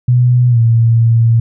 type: tone with pitch glide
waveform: sine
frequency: 123.47 to 115.2 Hz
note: B2 to A#2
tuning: 0 to -20 cents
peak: -6 dBFS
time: 0.08-1.4 s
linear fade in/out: 5 ms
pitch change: -120 cents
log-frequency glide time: 0.49-0.59 s
effects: none